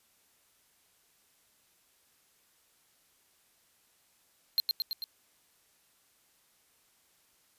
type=tone with echo; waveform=square; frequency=4186 Hz; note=C8; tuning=in tune; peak=-23 dBFS; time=4.58-4.6 s; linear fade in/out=0 ms; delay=110 ms; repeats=4; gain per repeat=-3 dB; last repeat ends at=5.04 s; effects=white hiss -68 dBFS RMS until 7.58 s + resampled to 32000 Hz